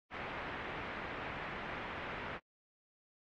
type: low-pass noise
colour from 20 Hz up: white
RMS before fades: -43 dBFS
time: 0.1-2.4 s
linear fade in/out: 50 ms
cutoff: 2200 Hz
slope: 24 dB/octave
effects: AAC 48 kbps